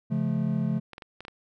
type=chord; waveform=triangle; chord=Db augmented; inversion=none; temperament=just; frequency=138.59 / 173.24 / 216.5 Hz; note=Db3 / F3 / A3; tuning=0 / -14 / -28 cents; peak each=-27 / -27 / -26 dBFS; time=0.1-0.8 s; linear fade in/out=20 ms
type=clicks; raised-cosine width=0.3 ms; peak=-25 dBFS; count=6; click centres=0.933 / 0.981 / 1.022 / 1.206 / 1.251 / 1.282 s
effects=none